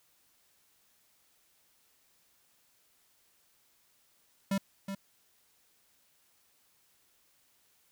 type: tone with echo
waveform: square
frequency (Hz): 196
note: G3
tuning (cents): 0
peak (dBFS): -28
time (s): 4.51-4.58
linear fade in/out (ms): 5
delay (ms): 370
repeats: 1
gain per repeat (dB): -8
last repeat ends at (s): 4.95
effects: white hiss -69 dBFS RMS until 7.91 s